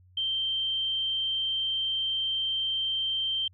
sine tone, 3136 Hz, G7, in tune, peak -26 dBFS, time 0.17-3.48 s, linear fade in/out 5 ms, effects added 91 Hz sine -55 dBFS peak until 3.53 s

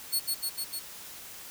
10% pulse tone with echo, 4383 Hz, C#8, 20 cents flat, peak -18 dBFS, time 0.12-0.2 s, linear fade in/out 20 ms, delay 150 ms, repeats 4, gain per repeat -2 dB, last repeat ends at 0.8 s, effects white hiss -45 dBFS RMS until 1.5 s

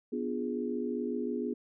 sine chord, B diminished seventh, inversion none, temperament equal, 246.9 / 293.7 / 349.2 / 415.3 Hz, B3 / D4 / F4 / Ab4, 0 / 0 / 0 / 0 cents, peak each -34 / -40 / -38 / -36 dBFS, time 0.12-1.54 s, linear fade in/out 10 ms, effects none

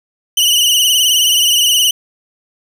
sawtooth tone with vibrato, 2960 Hz, F#7, in tune, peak -6 dBFS, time 0.37-1.91 s, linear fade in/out 5 ms, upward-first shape triangle, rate 19 Hz, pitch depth 85 cents each way, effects none

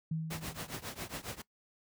sine tone with exponential decay, 160 Hz, D#3, 49 cents sharp, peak -30 dBFS, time 0.11-0.99 s, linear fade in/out 5 ms, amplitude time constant 190 ms
pink noise with tremolo, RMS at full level -38 dBFS, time 0.3-1.42 s, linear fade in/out 10 ms, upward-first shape triangle, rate 7.3 Hz, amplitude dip 95%
effects noise-tail reverb RT60 0.1 s tail -20 dB re dry + high-pass 60 Hz 12 dB/octave

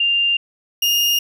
sine / 35% pulse tone pair in turn, 2794 / 2833 Hz, F7 / F7, 0 / +24 cents, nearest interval unison, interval 24 cents, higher second, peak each -14 / -13 dBFS, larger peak second, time 0-0.37 / 0.82-1.19 s, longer neither, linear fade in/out 5 ms, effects none

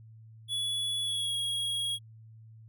square tone with pitch glide, 3396 to 3307 Hz, G#7 to G#7, +38 to -8 cents, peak -30 dBFS, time 0.48-1.99 s, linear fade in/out 50 ms, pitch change -46 cents, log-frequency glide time 1.03-1.35 s, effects added 111 Hz sine -49 dBFS peak until 2.68 s

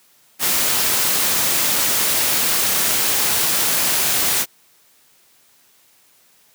white noise, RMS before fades -18 dBFS, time 0.39-4.46 s, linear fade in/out 50 ms, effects white hiss -55 dBFS RMS until 6.54 s + high-pass 100 Hz 12 dB/octave

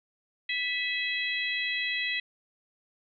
harmonic tone with a mistuned harmonic, 659 Hz, E5, 1 cent flat, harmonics 3 / 4 / 5 / 6, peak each -31 / -33 / -35 / -37 dBFS, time 0.49-2.2 s, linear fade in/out 5 ms, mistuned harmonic 4, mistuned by -46 cents, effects none

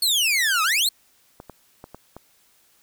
sawtooth exponential two-way sweep, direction down then up, 4435 to 1232 to 4435 Hz, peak -15 dBFS, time 0.02-0.89 s, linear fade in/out 5 ms, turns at 0.63 s
clicks, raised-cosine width 1 ms, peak -24 dBFS, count 5, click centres 1.401 / 1.497 / 1.841 / 1.946 / 2.166 s
effects white hiss -60 dBFS RMS until 2.82 s

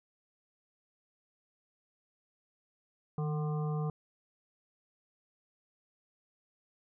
harmonic tone with a mistuned harmonic, 150 Hz, D3, 37 cents sharp, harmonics 1 / 3 / 5 / 7 / 8, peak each -31 / -41 / -45 / -48 / -49 dBFS, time 3.18-3.9 s, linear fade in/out 2 ms, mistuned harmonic 1, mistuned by +51 cents, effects none

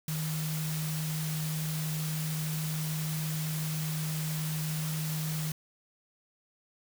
sine tone in noise, 156.1 Hz, D#3, 6 cents sharp, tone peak -31 dBFS, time 0.08-5.52 s, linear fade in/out 2 ms, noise white, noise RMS -39 dBFS, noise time 0.08-5.52 s, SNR +5 dB, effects none

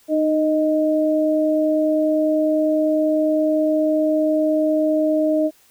sine tone pair together, 307.6 / 622.3 Hz, D#4 / D#5, -20 / 0 cents, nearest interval octave, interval 1220 cents, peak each -18 dBFS, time 0.08-5.51 s, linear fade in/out 50 ms, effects white hiss -55 dBFS RMS until 5.7 s

